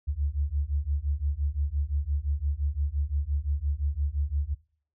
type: beating tone pair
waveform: sine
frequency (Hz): 69.3 / 75.1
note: C#2 / D2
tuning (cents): 0 / +39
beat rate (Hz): 5.8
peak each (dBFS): -29 / -28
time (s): 0.07-4.55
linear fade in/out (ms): 20
effects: noise-tail reverb RT60 0.5 s tail -21 dB re dry